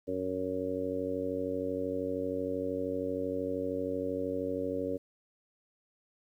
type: harmonic tone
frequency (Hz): 92.9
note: F#2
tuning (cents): +7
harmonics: 1 / 2 / 3 / 4 / 5 / 6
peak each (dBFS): -46 / -46 / -36 / -41 / -35 / -37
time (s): 0.07-4.98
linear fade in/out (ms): 20
effects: 11-bit